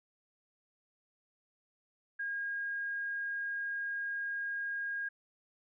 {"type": "tone", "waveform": "sine", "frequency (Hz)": 1627, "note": "G#6", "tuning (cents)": -36, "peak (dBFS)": -34, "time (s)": [2.19, 5.09], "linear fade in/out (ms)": 10, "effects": []}